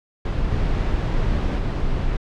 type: noise with level steps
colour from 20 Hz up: brown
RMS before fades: -22 / -20 / -22 dBFS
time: 0.25-2.17 s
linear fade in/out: 5 ms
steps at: 0.51 / 1.58 s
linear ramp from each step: 5 ms
effects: low-pass 4000 Hz 12 dB/octave